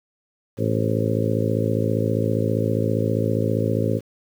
harmonic tone with a mistuned harmonic, 55 Hz, A1, in tune, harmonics 2 / 3 / 4 / 5 / 6 / 7 / 8 / 9 / 10, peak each -23 / -28 / -27 / -28 / -32 / -29 / -28 / -31 / -29 dBFS, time 0.57-4.01 s, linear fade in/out 50 ms, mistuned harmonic 10, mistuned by -38 cents, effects 8-bit

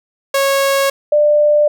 sawtooth / sine tone pair in turn, 550 / 594.5 Hz, C#5 / D5, -14 / +21 cents, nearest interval minor second, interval 135 cents, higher second, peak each -8 dBFS, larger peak neither, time 0.34-0.9 / 1.12-1.68 s, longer neither, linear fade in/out 5 ms, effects none

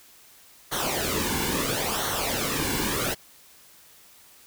pink noise with flanger, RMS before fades -27 dBFS, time 0.71-3.15 s, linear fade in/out 20 ms, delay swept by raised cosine 0.4 to 1.6 ms, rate 0.74 Hz, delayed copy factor -0.7, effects white hiss -53 dBFS RMS until 4.46 s

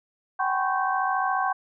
sine tone cluster, 759 / 813 / 1015 / 1096 / 1553 Hz, F#5 / G#5 / B5 / C#6 / G6, +44 / -37 / +47 / -20 / -17 cents, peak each -26 / -32 / -32 / -27 / -30 dBFS, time 0.39-1.53 s, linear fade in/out 10 ms, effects none

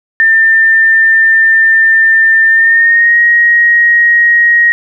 sine tone with pitch glide, 1795 to 1884.2 Hz, A6 to A#6, +34 to +18 cents, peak -4 dBFS, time 0.2-4.72 s, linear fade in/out 0 ms, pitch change +84 cents, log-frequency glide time 2.49-3.19 s, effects none

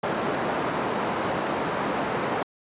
white band-pass noise, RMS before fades -27 dBFS, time 0.03-2.43 s, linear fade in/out 5 ms, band 160 to 970 Hz, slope 12 dB/octave, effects resampled to 8000 Hz

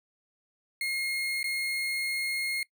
35% pulse tone with dropouts, 2145 Hz, C7, 42 cents sharp, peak -27 dBFS, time 0.81-2.63 s, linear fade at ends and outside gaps 2 ms, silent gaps 1.43-1.441 s, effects noise-tail reverb RT60 0.1 s tail -21 dB re dry

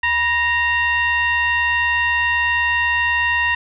sine tone with frequency modulation, 1864.7 Hz, A#6, in tune, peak -15 dBFS, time 0.03-3.55 s, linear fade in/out 5 ms, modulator 896 Hz, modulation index 0.95, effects none

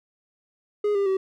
triangle tone with pitch steps, 415.3 / 398.6 / 382.6 Hz, G#4 / G4 / G4, 0 / +29 / -42 cents, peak -18 dBFS, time 0.84-1.17 s, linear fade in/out 5 ms, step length 110 ms, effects none

